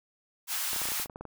white high-pass noise, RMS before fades -32 dBFS, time 0.47-1.07 s, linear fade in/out 50 ms, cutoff 810 Hz, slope 24 dB/octave
clicks, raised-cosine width 1 ms, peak -27 dBFS, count 12, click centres 0.732 / 0.762 / 0.817 / 0.855 / 0.887 / 0.919 / 0.999 / 1.059 / 1.098 / 1.159 / 1.21 / 1.253 s
effects none

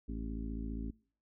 harmonic tone with a mistuned harmonic, 54.9 Hz, A1, 3 cents flat, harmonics 1 / 2 / 3 / 4 / 5 / 6 / 7, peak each -39 / -50 / -50 / -44 / -44 / -54 / -55 dBFS, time 0.08-0.91 s, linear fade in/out 10 ms, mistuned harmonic 7, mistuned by +66 cents, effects noise-tail reverb RT60 0.5 s tail -25 dB re dry

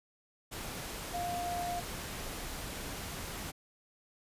sine tone in noise, 703 Hz, F5, 11 cents sharp, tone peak -34 dBFS, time 1.13-1.81 s, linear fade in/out 20 ms, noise pink, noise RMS -41 dBFS, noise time 0.51-3.52 s, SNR +4 dB, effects resampled to 32000 Hz

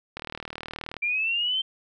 click train, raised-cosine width 0.3 ms, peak -18 dBFS, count 32, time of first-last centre 0.17-0.967 s, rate 38.9 Hz
sine linear sweep, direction up, 2349 to 3136 Hz, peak -23 dBFS, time 1.02-1.62 s, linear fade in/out 10 ms
effects none

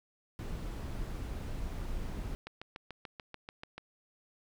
brown noise, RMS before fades -38 dBFS, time 0.39-2.35 s, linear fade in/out 0 ms
click train, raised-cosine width 0.3 ms, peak -27 dBFS, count 10, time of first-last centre 2.47-3.78 s, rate 6.87 Hz
effects none

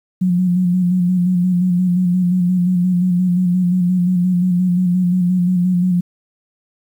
sine tone with vibrato, 180 Hz, F#3, 47 cents flat, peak -12 dBFS, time 0.21-6.01 s, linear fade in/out 10 ms, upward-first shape square, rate 5.7 Hz, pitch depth 34 cents each way, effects 8-bit

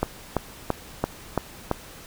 click train, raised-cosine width 1 ms, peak -7 dBFS, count 6, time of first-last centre 0.03-1.714 s, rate 2.97 Hz, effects pink hiss -44 dBFS RMS until 2.06 s

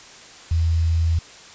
sine tone with quantisation, 82.41 Hz, E2, in tune, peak -16 dBFS, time 0.51-1.19 s, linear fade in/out 5 ms, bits 7, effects white hiss -43 dBFS RMS until 1.54 s + resampled to 16000 Hz

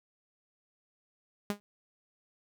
sawtooth tone with exponential decay, 204.8 Hz, G#3, 24 cents flat, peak -23 dBFS, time 1.5-1.6 s, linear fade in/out 0 ms, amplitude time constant 21 ms, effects none

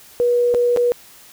sine tone with dropouts, 483.8 Hz, B4, 36 cents flat, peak -13 dBFS, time 0.2-0.92 s, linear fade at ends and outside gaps 0 ms, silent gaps 0.541-0.547 / 0.763-0.772 s, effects white hiss -45 dBFS RMS until 1.32 s

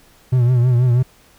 triangle tone with vibrato, 123.47 Hz, B2, in tune, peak -9 dBFS, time 0.32-1.03 s, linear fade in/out 10 ms, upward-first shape triangle, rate 6.2 Hz, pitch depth 84 cents each way, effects pink hiss -51 dBFS RMS until 1.38 s

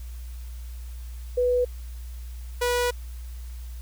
sine / sawtooth tone pair in turn, 493.9 / 487.7 Hz, B4 / B4, 0 / -22 cents, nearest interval unison, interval 22 cents, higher first, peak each -19 / -18 dBFS, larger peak second, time 1.37-1.65 / 2.61-2.91 s, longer second, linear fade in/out 10 ms, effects added 60 Hz sine -34 dBFS peak until 3.81 s + white hiss -53 dBFS RMS until 3.81 s

